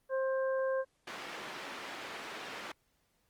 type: harmonic tone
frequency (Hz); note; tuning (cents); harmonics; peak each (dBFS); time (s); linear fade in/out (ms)
529; C5; +19; 1 / 2 / 3; -30 / -41 / -42; 0.09-0.85; 50
type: band-pass noise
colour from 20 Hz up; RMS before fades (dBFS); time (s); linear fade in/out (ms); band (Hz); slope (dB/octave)
white; -44; 1.07-2.72; 5; 230 to 2300; 12
effects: pink hiss -75 dBFS RMS until 3.29 s + Opus 32 kbps